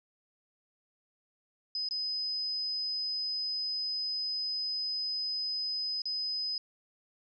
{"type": "tone with dropouts", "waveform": "sine", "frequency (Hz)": 5030, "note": "D#8", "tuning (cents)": 18, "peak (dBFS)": -31, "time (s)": [1.75, 6.58], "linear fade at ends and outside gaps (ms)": 2, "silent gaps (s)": [[1.888, 1.909], [6.019, 6.055]], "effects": []}